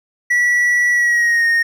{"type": "tone with pitch glide", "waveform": "triangle", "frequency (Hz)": [1946, 1851.7], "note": ["B6", "A#6"], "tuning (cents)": [-26, -12], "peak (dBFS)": -10, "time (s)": [0.3, 1.63], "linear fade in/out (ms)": 10, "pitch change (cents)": -86, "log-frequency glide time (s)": [0.92, 1.46], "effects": []}